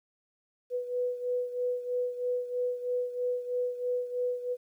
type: beating tone pair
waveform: sine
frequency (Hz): 493.5 / 496.6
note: B4 / B4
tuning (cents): -1 / +9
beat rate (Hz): 3.1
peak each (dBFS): -30 / -35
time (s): 0.7-4.57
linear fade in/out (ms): 50
effects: 11-bit